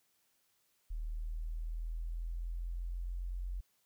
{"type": "exponential sweep", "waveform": "sine", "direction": "up", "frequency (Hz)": [38.89, 45.13], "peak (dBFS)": -36, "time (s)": [0.9, 3.61], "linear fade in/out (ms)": 10, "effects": ["white hiss -75 dBFS RMS until 3.85 s"]}